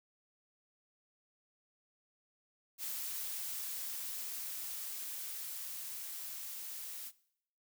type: noise with level ramp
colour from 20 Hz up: blue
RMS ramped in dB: -40 to -45 dBFS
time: 2.78-7.12 s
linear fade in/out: 50 ms
effects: noise-tail reverb RT60 0.7 s tail -20 dB re dry